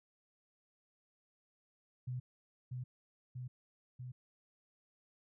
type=tone with echo; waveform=sine; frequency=125.7 Hz; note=B2; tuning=31 cents sharp; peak=-37 dBFS; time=2.07-2.2 s; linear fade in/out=10 ms; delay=640 ms; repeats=3; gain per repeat=-2 dB; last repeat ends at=4.12 s; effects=none